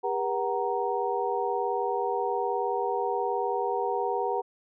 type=tone cluster; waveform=sine; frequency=402.1 / 480.9 / 751 / 933 Hz; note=G4 / B4 / F#5 / A#5; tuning=+44 / -46 / +26 / +1 cents; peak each=-31 dBFS; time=0.03-4.42 s; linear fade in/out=20 ms; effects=none